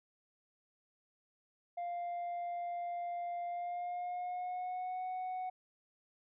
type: tone with pitch glide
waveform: sine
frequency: 698.5 to 740 Hz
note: F5 to F#5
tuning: 0 to 0 cents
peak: -34 dBFS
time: 1.77-5.5 s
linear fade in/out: 10 ms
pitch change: +100 cents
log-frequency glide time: 3.47-5.04 s
effects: tanh soft clip ceiling -36 dBFS